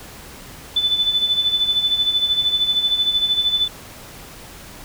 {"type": "tone with tremolo", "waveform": "sine", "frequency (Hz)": 3502, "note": "A7", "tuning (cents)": -9, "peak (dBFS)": -13, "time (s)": [0.76, 3.68], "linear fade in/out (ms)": 5, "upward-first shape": "sine", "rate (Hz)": 13, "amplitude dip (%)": 65, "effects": ["pink hiss -39 dBFS RMS until 4.84 s"]}